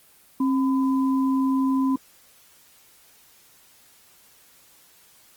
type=tone pair together; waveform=sine; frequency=267 / 1008 Hz; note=C4 / B5; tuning=+35 / +35 cents; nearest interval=octave + major seventh; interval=2300 cents; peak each=-19 / -30 dBFS; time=0.4-1.96 s; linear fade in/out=5 ms; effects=white hiss -55 dBFS RMS until 5.36 s + Opus 24 kbps